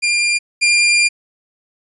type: tone pair in turn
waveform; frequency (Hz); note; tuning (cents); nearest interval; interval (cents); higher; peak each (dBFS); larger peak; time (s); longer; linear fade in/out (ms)
sawtooth; 2397 / 2397; D7 / D7; +35 / +35; unison; 0; neither; -10 / -7; second; 0.02-0.39 / 0.61-1.09; second; 20
effects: resampled to 24000 Hz